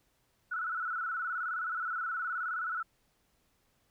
sine tone with vibrato, 1394 Hz, F6, 4 cents flat, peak -32 dBFS, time 0.51-2.83 s, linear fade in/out 10 ms, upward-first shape square, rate 19 Hz, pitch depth 84 cents each way, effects pink hiss -73 dBFS RMS until 3.9 s

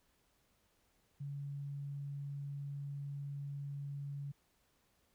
sine tone, 141.5 Hz, C#3, 36 cents sharp, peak -40 dBFS, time 1.2-4.32 s, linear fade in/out 10 ms, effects pink hiss -75 dBFS RMS until 5.14 s

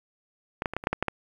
clicks, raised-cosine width 0.5 ms, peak -13 / -11 / -18 / -12 / -22 / -6 / -11 / -9 / -11 dBFS, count 9, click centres 0.621 / 0.658 / 0.736 / 0.766 / 0.839 / 0.871 / 0.93 / 1.026 / 1.083 s, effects 8-bit

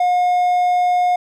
triangle tone, 718 Hz, F5, 48 cents sharp, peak -11 dBFS, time 0-1.16 s, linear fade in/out 5 ms, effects none

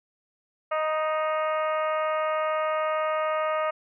harmonic tone with a mistuned harmonic, 311.1 Hz, D#4, in tune, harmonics 2 / 3 / 4 / 5 / 6 / 7 / 8 / 9, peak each -26 / -35 / -28 / -42 / -39 / -40 / -45 / -45 dBFS, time 0.71-3.71 s, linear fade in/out 10 ms, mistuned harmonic 3, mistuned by +17 cents, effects none

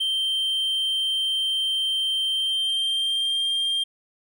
triangle tone with pitch glide, 3136 to 3193 Hz, G7 to G7, 0 to +31 cents, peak -20 dBFS, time 0-3.84 s, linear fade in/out 10 ms, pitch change +31 cents, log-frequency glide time 2.32-3.45 s, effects none

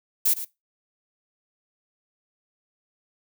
violet noise with echo, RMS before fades -20 dBFS, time 0.25-0.34 s, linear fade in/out 10 ms, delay 110 ms, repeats 1, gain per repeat -12 dB, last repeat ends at 0.45 s, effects noise-tail reverb RT60 0.2 s tail -19 dB re dry

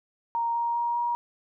sine tone with pitch steps, 932.3 / 938.8 / 945.3 / 951.9 Hz, A#5 / A#5 / A#5 / A#5, 0 / +12 / +24 / +36 cents, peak -24 dBFS, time 0.35-1.15 s, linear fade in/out 0 ms, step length 200 ms, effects none

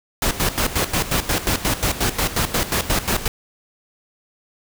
pink noise with tremolo, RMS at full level -19 dBFS, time 0.22-3.28 s, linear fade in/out 2 ms, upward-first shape square, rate 5.6 Hz, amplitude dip 75%, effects none

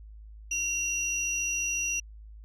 sine tone pair together, 2748 / 5823 Hz, F7 / F#8, -29 / -29 cents, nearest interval octave + minor second, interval 1300 cents, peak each -29 / -28 dBFS, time 0.51-2 s, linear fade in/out 5 ms, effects tanh soft clip ceiling -23 dBFS + added 53 Hz sine -44 dBFS peak until 2.44 s

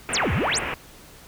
white low-pass noise, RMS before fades -29 dBFS, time 0.09-0.74 s, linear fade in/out 0 ms, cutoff 2700 Hz, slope 48 dB/octave
sine exponential two-way sweep, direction down then up, 9956 to 69.3 to 9956 Hz, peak -21 dBFS, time 0.13-0.59 s, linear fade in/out 5 ms, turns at 0.33 s
effects pink hiss -47 dBFS RMS until 1.27 s

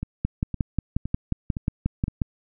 two click trains, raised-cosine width 5 ms, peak -16 / -10 dBFS, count 5 / 12, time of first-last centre 0.03-2.081 / 0.25-2.218 s, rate 1.95 / 5.59 Hz, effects none

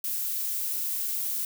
violet noise, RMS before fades -30 dBFS, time 0.04-1.45 s, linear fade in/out 2 ms, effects none

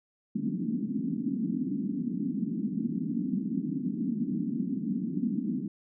pink band-pass noise, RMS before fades -31 dBFS, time 0.35-5.68 s, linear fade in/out 5 ms, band 180 to 280 Hz, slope 48 dB/octave, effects none

